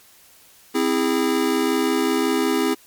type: chord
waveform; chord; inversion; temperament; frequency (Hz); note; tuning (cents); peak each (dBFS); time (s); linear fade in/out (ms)
square; C augmented; none; just; 261.6 / 327 / 408.8; C4 / E4 / G#4; 0 / -14 / -27; -23; 0.74-2.75; 20
effects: white hiss -51 dBFS RMS until 2.86 s + MP3 96 kbps